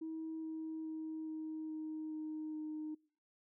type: tone with pitch steps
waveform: sine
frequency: 320.2 / 318.2 / 316.2 / 314.2 / 312.2 / 310.2 / 308.2 Hz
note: D#4 / D#4 / D#4 / D#4 / D#4 / D#4 / D#4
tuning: +50 / +39 / +28 / +17 / +6 / -5 / -16 cents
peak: -39 dBFS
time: 0.01-2.95 s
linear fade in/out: 10 ms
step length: 420 ms
effects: noise-tail reverb RT60 0.5 s tail -26 dB re dry + tanh soft clip ceiling -36 dBFS